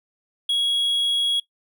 triangle tone, 3322 Hz, G#7, in tune, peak -17 dBFS, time 0.49-1.4 s, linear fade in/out 5 ms, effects noise-tail reverb RT60 0.1 s tail -19 dB re dry

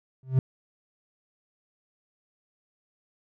triangle tone with exponential growth, 130.81 Hz, C3, in tune, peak -12 dBFS, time 0.23-0.39 s, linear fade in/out 2 ms, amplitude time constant 34 ms, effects none

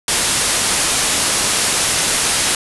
white low-pass noise, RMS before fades -17 dBFS, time 0.08-2.55 s, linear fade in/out 2 ms, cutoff 11000 Hz, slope 96 dB/octave, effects none

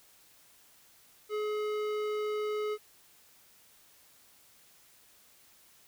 square tone with low-pass filter, 423.4 Hz, G#4, 33 cents sharp, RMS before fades -33 dBFS, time 1.29-2.78 s, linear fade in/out 50 ms, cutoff 3500 Hz, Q 0.54, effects white hiss -61 dBFS RMS until 5.87 s

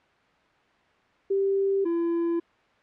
sine / triangle tone pair in turn, 392 / 338 Hz, G4 / E4, 0 / +43 cents, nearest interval minor third, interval 257 cents, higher first, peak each -21 dBFS, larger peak neither, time 1.3-1.85 / 1.85-2.4 s, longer neither, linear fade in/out 10 ms, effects white hiss -61 dBFS RMS until 2.82 s + low-pass 2000 Hz 12 dB/octave

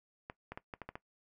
clicks, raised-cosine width 0.5 ms, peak -27 dBFS, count 7, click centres 0.299 / 0.52 / 0.575 / 0.738 / 0.817 / 0.89 / 0.955 s, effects noise-tail reverb RT60 0.1 s tail -18 dB re dry

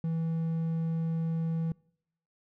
triangle tone, 163.5 Hz, E3, 14 cents flat, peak -26 dBFS, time 0.04-1.72 s, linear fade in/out 2 ms, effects noise-tail reverb RT60 0.7 s tail -25 dB re dry

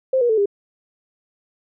sine tone with pitch steps, 523.3 / 479.9 / 440 / 403.5 Hz, C5 / B4 / A4 / G#4, 0 / -50 / 0 / -50 cents, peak -14 dBFS, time 0.13-0.458 s, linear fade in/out 5 ms, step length 82 ms, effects none

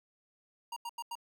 square tone bursts, 938 Hz, A#5, 11 cents sharp, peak -38 dBFS, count 4, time 0.72-1.154 s, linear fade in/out 5 ms, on 44 ms, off 86 ms, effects none

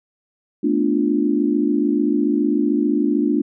sine chord, B half-diminished seventh, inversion third, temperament equal, 220 / 246.9 / 293.7 / 349.2 Hz, A3 / B3 / D4 / F4, 0 / 0 / 0 / 0 cents, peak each -22 / -23 / -18 / -23 dBFS, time 0.63-3.42 s, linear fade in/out 10 ms, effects none

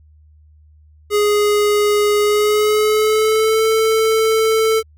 square tone with pitch glide, 415.3 to 442.5 Hz, G#4 to A4, 0 to +10 cents, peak -13 dBFS, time 1.1-4.83 s, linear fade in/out 50 ms, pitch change +110 cents, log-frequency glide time 2.21-3.64 s, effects added 76 Hz sine -45 dBFS peak until 4.97 s

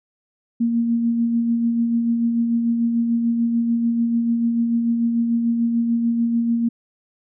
sine tone with tremolo, 233.1 Hz, A#3, in tune, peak -15 dBFS, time 0.6-6.69 s, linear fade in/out 10 ms, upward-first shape sine, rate 6.8 Hz, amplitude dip 35%, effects none

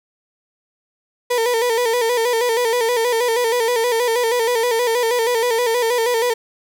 35% pulse tone with vibrato, 471.6 Hz, A#4, 20 cents sharp, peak -14 dBFS, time 1.3-6.34 s, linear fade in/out 10 ms, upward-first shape square, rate 6.3 Hz, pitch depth 69 cents each way, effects none

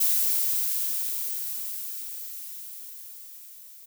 violet noise with level ramp, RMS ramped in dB -22 to -48 dBFS, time 0-3.86 s, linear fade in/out 10 ms, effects none

